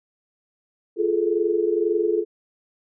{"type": "tone cluster", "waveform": "sine", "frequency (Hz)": [346.4, 416.9, 438.9], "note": ["F4", "G#4", "A4"], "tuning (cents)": [-14, 7, -4], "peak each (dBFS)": -23, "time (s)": [0.96, 2.25], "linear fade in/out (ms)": 50, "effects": []}